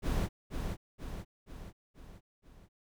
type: noise with echo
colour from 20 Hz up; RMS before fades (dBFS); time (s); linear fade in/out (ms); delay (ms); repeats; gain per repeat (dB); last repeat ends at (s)
brown; -31; 0.02-0.29; 50; 480; 5; -5; 2.69
effects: none